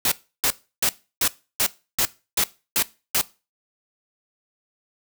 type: noise bursts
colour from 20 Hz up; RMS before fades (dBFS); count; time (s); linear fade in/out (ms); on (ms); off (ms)
white; -20; 9; 0.05-3.213; 2; 67; 320
effects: noise-tail reverb RT60 0.3 s tail -19 dB re dry